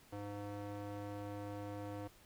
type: tone with band-pass filter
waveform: square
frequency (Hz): 102.2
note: G#2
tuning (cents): -27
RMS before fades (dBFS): -45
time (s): 0.12-2.08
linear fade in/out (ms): 10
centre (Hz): 520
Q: 0.83
effects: pink hiss -64 dBFS RMS until 2.25 s